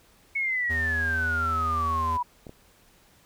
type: exponential sweep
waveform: sine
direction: down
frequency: 2217 to 967 Hz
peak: -24 dBFS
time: 0.35-2.23 s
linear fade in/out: 10 ms
type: tone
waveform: square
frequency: 80.8 Hz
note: E2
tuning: 34 cents flat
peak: -31 dBFS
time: 0.69-2.18 s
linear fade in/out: 20 ms
type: clicks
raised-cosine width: 2 ms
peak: -28 dBFS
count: 2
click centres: 2.468 / 2.494 s
effects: pink hiss -59 dBFS RMS until 3.25 s